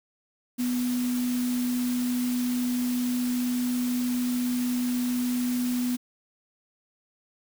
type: tone in noise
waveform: sine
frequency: 246.9 Hz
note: B3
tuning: in tune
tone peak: -24 dBFS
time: 0.58-5.97 s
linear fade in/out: 20 ms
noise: white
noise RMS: -38 dBFS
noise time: 0.58-5.97 s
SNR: +11 dB
effects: none